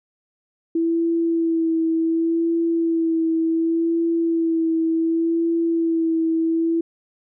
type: tone with vibrato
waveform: sine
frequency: 329.6 Hz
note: E4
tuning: in tune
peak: -17 dBFS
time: 0.75-6.81 s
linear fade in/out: 5 ms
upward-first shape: sine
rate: 0.68 Hz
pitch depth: 23 cents each way
effects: none